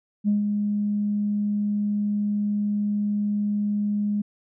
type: tone with ADSR envelope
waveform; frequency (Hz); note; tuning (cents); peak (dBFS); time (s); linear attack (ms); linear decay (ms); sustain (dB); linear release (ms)
sine; 206.7; G#3; -8; -16; 0.24-4.22; 41; 140; -5; 9
effects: tanh soft clip ceiling -13 dBFS